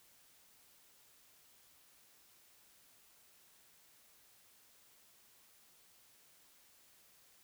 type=silence; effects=white hiss -66 dBFS RMS until 7.43 s